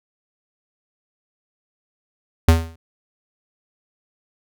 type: tone with exponential decay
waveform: square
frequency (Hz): 82.1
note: E2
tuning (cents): -6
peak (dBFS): -7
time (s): 2.48-2.76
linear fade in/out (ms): 5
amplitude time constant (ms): 59
effects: none